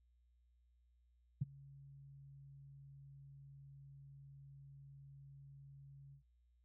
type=tone with ADSR envelope; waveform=sine; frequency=138.59 Hz; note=C#3; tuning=in tune; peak=-31 dBFS; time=1.41-6.23 s; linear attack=9 ms; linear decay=23 ms; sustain=-24 dB; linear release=100 ms; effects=noise-tail reverb RT60 0.1 s tail -25 dB re dry + added 60 Hz sine -70 dBFS peak until 6.64 s